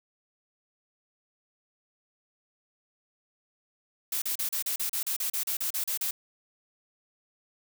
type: noise bursts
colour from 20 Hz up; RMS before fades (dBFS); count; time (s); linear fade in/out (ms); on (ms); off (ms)
blue; -30; 15; 4.12-6.11; 5; 100; 35
effects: none

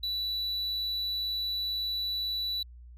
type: tone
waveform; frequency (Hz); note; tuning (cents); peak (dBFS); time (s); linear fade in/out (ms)
triangle; 3951; B7; 0; -28; 0.03-2.63; 5
effects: added 60 Hz sine -46 dBFS peak until 2.97 s

